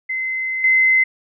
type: tone with level steps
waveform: sine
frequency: 2057 Hz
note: C7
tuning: 30 cents flat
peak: -20 / -11 dBFS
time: 0.09-1.04 s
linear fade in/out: 10 ms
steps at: 0.64 s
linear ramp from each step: 2 ms
effects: none